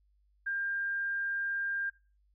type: tone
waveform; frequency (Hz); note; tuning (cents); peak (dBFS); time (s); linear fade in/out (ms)
sine; 1599; G6; +34; -31; 0.46-1.9; 10
effects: noise-tail reverb RT60 0.3 s tail -18 dB re dry + added 50 Hz sine -66 dBFS peak until 2.34 s